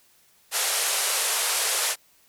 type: band-pass noise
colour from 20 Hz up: white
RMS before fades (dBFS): -25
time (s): 0.51-1.96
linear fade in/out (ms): 50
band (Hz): 420 to 12000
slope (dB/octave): 48
effects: white hiss -60 dBFS RMS until 2.28 s